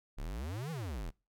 square exponential two-way sweep, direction up then down, 31 to 170 to 34.9 Hz, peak -38 dBFS, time 0.17-1.11 s, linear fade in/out 20 ms, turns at 0.71 s, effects noise-tail reverb RT60 0.3 s tail -25 dB re dry

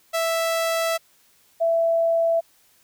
sawtooth / sine tone pair in turn, 659.3 / 664.7 Hz, E5 / E5, 0 / +14 cents, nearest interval unison, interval 14 cents, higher second, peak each -17 dBFS, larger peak neither, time 0.13-0.98 / 1.6-2.41 s, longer first, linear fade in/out 20 ms, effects white hiss -59 dBFS RMS until 2.83 s

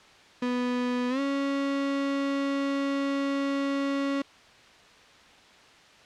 35% pulse tone with pitch glide, 247.2 to 277.5 Hz, B3 to C#4, +2 to +2 cents, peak -24 dBFS, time 0.42-4.22 s, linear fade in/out 5 ms, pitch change +200 cents, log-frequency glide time 1.09-1.2 s, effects white hiss -53 dBFS RMS until 6.05 s + low-pass 4000 Hz 12 dB/octave

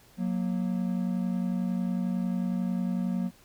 triangle tone pair together, 183.04 / 234.1 Hz, F#3 / A#3, -18 / +8 cents, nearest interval major third, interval 426 cents, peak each -26 / -29 dBFS, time 0.17-3.31 s, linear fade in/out 50 ms, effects pink hiss -58 dBFS RMS until 3.44 s

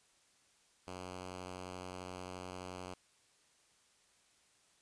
5% pulse tone, 91.5 Hz, F#2, 19 cents flat, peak -33 dBFS, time 0.87-2.94 s, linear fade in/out 5 ms, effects white hiss -70 dBFS RMS until 4.81 s + resampled to 22050 Hz

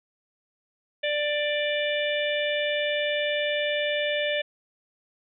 harmonic tone, 590 Hz, D5, 8 cents sharp, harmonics 1 / 3 / 4 / 5 / 6, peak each -26 / -31 / -32 / -33 / -34 dBFS, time 1.03-4.42 s, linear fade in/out 10 ms, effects none

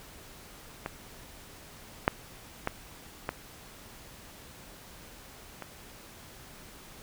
clicks, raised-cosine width 0.5 ms, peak -18 / -6 / -13 / -15 / -23 dBFS, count 5, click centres 0.861 / 2.079 / 2.674 / 3.291 / 5.623 s, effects pink hiss -50 dBFS RMS until 7.02 s

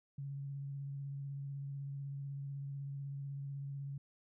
sine tone with vibrato, 139.4 Hz, C#3, 10 cents sharp, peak -40 dBFS, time 0.18-3.98 s, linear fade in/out 5 ms, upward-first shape sine, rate 16 Hz, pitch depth 18 cents each way, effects none

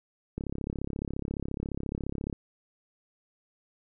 click train, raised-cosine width 3 ms, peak -20 dBFS, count 68, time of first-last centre 0.38-2.328 s, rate 34.4 Hz, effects none

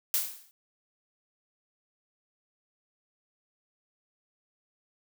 blue noise with exponential decay, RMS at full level -24 dBFS, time 0.14-0.51 s, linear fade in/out 0 ms, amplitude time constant 79 ms, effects none

